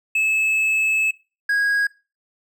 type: tone pair in turn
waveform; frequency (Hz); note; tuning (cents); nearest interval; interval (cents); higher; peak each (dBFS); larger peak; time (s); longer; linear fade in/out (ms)
triangle; 2600 / 1646; E7 / G#6; -24 / -16; minor sixth; 792; first; -15; neither; 0.15-1.11 / 1.49-1.87; first; 5
effects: noise-tail reverb RT60 0.3 s tail -20 dB re dry